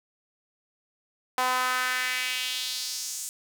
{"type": "tone with high-pass filter sweep", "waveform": "sawtooth", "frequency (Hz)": 253.8, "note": "B3", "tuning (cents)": 47, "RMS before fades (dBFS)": -29, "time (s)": [1.38, 3.29], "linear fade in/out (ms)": 0, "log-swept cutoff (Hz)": [870, 7700], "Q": 2.3, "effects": []}